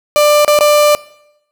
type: tone with dropouts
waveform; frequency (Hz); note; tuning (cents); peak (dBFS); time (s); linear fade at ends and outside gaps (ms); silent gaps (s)
35% pulse; 593; D5; +17; -5; 0.16-0.95; 0; 0.448-0.479 / 0.589-0.608
effects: noise-tail reverb RT60 0.8 s tail -21 dB re dry